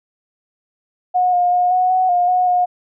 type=tone with pitch steps; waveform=sine; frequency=727 / 712 / 718 / 734 / 743 / 711 / 729 / 719 Hz; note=F#5 / F5 / F5 / F#5 / F#5 / F5 / F#5 / F#5; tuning=-31 / +33 / +48 / -14 / +7 / +31 / -26 / -50 cents; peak=-12 dBFS; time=1.14-2.66 s; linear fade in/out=20 ms; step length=190 ms; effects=none